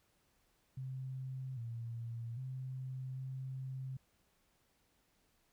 sine tone with pitch steps, 131 / 116.3 / 130.2 / 131.6 Hz, C3 / A#2 / C3 / C3, +2 / -4 / -8 / +10 cents, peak -40 dBFS, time 0.77-3.97 s, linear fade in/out 5 ms, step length 800 ms, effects pink hiss -75 dBFS RMS until 5.52 s

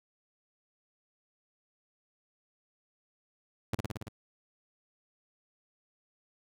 sawtooth tone with echo, 109.2 Hz, A2, 13 cents flat, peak -24 dBFS, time 3.73-3.75 s, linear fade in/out 5 ms, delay 56 ms, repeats 6, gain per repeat -2 dB, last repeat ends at 4.086 s, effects none

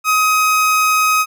30% pulse tone, 1262 Hz, D#6, 24 cents sharp, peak -9 dBFS, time 0.04-1.26 s, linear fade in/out 50 ms, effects none

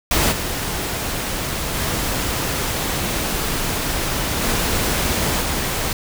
pink noise with level steps, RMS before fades -17 / -24 / -22 / -20 / -22 dBFS, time 0.11-5.93 s, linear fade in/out 2 ms, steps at 0.31 / 1.75 / 4.41 / 5.41 s, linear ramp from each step 20 ms, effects none

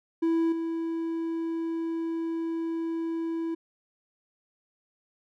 triangle tone with level steps, 329.6 Hz, E4, in tune, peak -20 / -26 dBFS, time 0.22-3.55 s, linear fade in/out 10 ms, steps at 0.52 s, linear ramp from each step 5 ms, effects none

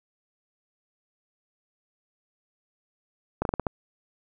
slowing click train, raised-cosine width 1 ms, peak -11 dBFS, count 6, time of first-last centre 3.42-3.668 s, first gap 32 ms, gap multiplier 1.22, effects none

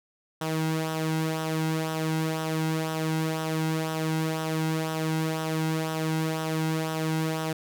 sawtooth tone with flanger, 159 Hz, D#3, 38 cents sharp, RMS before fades -28 dBFS, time 0.41-7.53 s, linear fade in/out 5 ms, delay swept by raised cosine 0.43 to 1.73 ms, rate 2 Hz, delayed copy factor -0.55, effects none

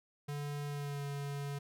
square tone with pitch glide, 145 to 141.85 Hz, D3 to C#3, -22 to +40 cents, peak -38 dBFS, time 0.28-1.59 s, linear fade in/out 10 ms, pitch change -38 cents, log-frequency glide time 0.67-1.04 s, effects none

